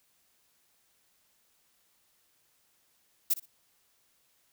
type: noise with echo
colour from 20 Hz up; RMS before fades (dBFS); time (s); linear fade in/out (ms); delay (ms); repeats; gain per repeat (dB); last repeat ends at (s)
violet; -25; 3.3-3.34; 10; 60; 2; -15; 3.46
effects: white hiss -70 dBFS RMS until 4.52 s